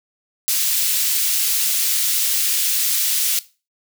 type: high-pass noise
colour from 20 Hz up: white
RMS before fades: -19 dBFS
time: 0.48-3.39 s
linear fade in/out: 0 ms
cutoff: 2900 Hz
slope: 12 dB/octave
effects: noise-tail reverb RT60 0.3 s tail -17 dB re dry